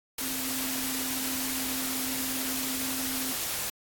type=tone in noise; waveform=sine; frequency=261.6 Hz; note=C4; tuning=in tune; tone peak=-37 dBFS; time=0.21-3.32 s; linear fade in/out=5 ms; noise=white; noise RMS=-32 dBFS; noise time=0.18-3.7 s; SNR=-8 dB; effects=AAC 64 kbps